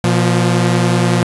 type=tone pair together; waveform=sawtooth; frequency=120 / 174.75 Hz; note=B2 / F3; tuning=-49 / +1 cents; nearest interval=perfect fifth; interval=650 cents; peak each=-10 dBFS; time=0.04-1.23 s; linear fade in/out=0 ms; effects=resampled to 24000 Hz + 7-bit